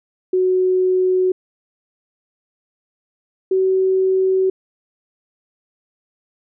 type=tone pair in turn; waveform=sine; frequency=370 / 378 Hz; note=F#4 / F#4; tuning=0 / +37 cents; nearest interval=unison; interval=37 cents; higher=second; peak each=-13 / -13 dBFS; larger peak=neither; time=0.33-1.32 / 3.51-4.5 s; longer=neither; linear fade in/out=5 ms; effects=none